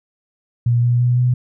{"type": "tone with pitch steps", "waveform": "sine", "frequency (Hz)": [119.5, 121.1, 122.72, 124.36], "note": ["A#2", "B2", "B2", "B2"], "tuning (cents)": [43, -34, -11, 12], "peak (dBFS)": -12, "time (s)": [0.66, 1.34], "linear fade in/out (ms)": 5, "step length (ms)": 170, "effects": []}